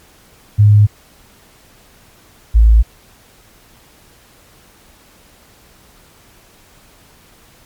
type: tone pair in turn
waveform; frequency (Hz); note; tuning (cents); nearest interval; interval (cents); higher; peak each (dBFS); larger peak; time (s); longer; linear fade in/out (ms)
sine; 104.2 / 55.2; G#2 / A1; +6 / +6; major seventh; 1100; first; -4; neither; 0.58-0.87 / 2.54-2.83; neither; 20
effects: pink hiss -47 dBFS RMS until 7.65 s + MP3 96 kbps